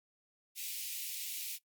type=high-pass noise; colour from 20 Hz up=white; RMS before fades=-41 dBFS; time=0.55-1.59 s; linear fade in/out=50 ms; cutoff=2200 Hz; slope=48 dB/octave; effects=noise-tail reverb RT60 0.1 s tail -18 dB re dry + Opus 48 kbps